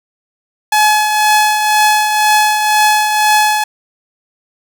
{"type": "tone with tremolo", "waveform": "sawtooth", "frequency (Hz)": 850, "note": "G#5", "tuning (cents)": 40, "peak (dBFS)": -3, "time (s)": [0.72, 3.64], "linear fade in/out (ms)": 5, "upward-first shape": "triangle", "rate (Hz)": 2, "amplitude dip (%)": 50, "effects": []}